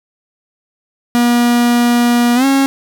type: tone with pitch glide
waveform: 45% pulse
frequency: 240 to 272.5 Hz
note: B3 to C#4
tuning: -49 to -29 cents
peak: -9 dBFS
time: 1.15-2.66 s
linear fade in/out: 0 ms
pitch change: +220 cents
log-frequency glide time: 2.35-2.45 s
effects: none